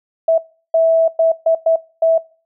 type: tone bursts at uneven times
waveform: sine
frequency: 654 Hz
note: E5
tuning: 14 cents flat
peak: -9 dBFS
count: 6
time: 0.28-0.38 / 0.74-1.08 / 1.19-1.32 / 1.46-1.55 / 1.66-1.76 / 2.02-2.18 s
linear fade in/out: 5 ms
effects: noise-tail reverb RT60 0.4 s tail -22 dB re dry